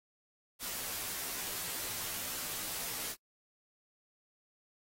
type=noise with comb filter; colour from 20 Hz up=white; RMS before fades=-39 dBFS; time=0.59-3.16 s; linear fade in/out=50 ms; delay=14 ms; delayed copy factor=-0.7; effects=noise-tail reverb RT60 0.1 s tail -26 dB re dry + AAC 48 kbps